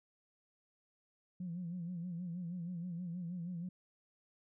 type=tone with vibrato; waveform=sine; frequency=174.61 Hz; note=F3; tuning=in tune; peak=-38 dBFS; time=1.4-3.69 s; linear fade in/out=5 ms; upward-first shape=sine; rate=6.3 Hz; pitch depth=85 cents each way; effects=tanh soft clip ceiling -34 dBFS